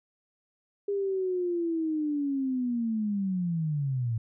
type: linear sweep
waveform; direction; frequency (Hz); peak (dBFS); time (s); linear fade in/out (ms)
sine; down; 405.9 to 110; -26; 0.88-4.18; 5
effects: none